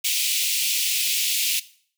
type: high-pass noise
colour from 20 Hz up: pink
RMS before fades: -23 dBFS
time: 0.04-1.6 s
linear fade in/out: 10 ms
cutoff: 2400 Hz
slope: 48 dB/octave
effects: noise-tail reverb RT60 0.5 s tail -17 dB re dry